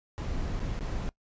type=noise with dropouts; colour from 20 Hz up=brown; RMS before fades=-32 dBFS; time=0.18-1.09 s; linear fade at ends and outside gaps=0 ms; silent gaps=0.593-0.601 / 0.791-0.808 s; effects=noise-tail reverb RT60 0.1 s tail -21 dB re dry + resampled to 16000 Hz